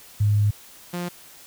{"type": "tone pair in turn", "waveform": ["sine", "sawtooth"], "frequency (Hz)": [103.83, 175.89], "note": ["G#2", "F3"], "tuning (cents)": [0, 13], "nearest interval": "major sixth", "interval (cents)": 913, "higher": "second", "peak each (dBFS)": [-16, -23], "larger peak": "first", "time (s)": [[0.2, 0.51], [0.93, 1.09]], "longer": "first", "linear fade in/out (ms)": 10, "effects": ["white hiss -47 dBFS RMS until 1.46 s"]}